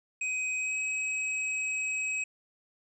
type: tone with pitch glide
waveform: square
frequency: 2519 to 2545 Hz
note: D#7 to D#7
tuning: +21 to +39 cents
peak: -30 dBFS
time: 0.21-2.24 s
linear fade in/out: 5 ms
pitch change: +18 cents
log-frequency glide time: 0.57-0.76 s
effects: resampled to 22050 Hz